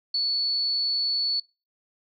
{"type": "tone", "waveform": "sine", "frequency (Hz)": 4435, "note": "C#8", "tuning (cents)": 0, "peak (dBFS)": -22, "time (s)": [0.14, 1.4], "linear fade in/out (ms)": 5, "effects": ["noise-tail reverb RT60 0.3 s tail -26 dB re dry"]}